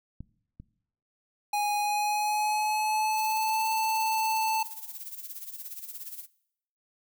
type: clicks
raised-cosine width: 5 ms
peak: -27 / -31 dBFS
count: 2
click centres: 0.206 / 0.6 s
type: tone with pitch glide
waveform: square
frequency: 828 to 882.3 Hz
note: G#5 to A5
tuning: -5 to +5 cents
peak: -26 dBFS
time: 1.53-4.63 s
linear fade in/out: 5 ms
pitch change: +110 cents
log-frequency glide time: 1.79-3.67 s
type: noise with tremolo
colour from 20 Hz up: violet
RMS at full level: -38 dBFS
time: 3.12-6.27 s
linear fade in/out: 50 ms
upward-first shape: sine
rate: 17 Hz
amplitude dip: 70%
effects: noise-tail reverb RT60 0.7 s tail -20 dB re dry